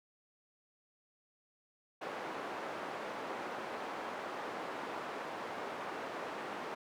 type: band-pass noise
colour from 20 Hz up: white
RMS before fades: -42 dBFS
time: 2.01-6.75 s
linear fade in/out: 10 ms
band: 290 to 1100 Hz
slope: 12 dB/octave
effects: none